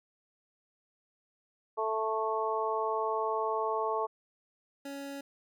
harmonic tone, 220 Hz, A3, in tune, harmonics 2 / 3 / 4 / 5, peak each -33 / -36 / -34 / -34 dBFS, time 1.77-4.07 s, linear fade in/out 20 ms
25% pulse tone, 279 Hz, C#4, 11 cents sharp, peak -35 dBFS, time 4.85-5.21 s, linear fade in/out 5 ms
effects none

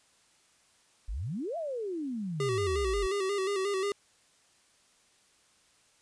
sine exponential two-way sweep, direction up then down, 41.69 to 698.5 to 41.69 Hz, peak -32 dBFS, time 1.08-3.07 s, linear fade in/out 10 ms, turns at 1.57 s
square tone with vibrato, 392 Hz, G4, in tune, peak -29 dBFS, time 2.4-3.92 s, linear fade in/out 2 ms, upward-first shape square, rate 5.6 Hz, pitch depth 56 cents each way
effects white hiss -65 dBFS RMS until 6.01 s + resampled to 22050 Hz

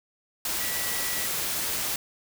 sine tone in noise, 1948 Hz, B6, 24 cents flat, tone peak -37 dBFS, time 0.6-1.26 s, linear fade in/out 2 ms, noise white, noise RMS -29 dBFS, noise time 0.45-1.96 s, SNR -11 dB, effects none

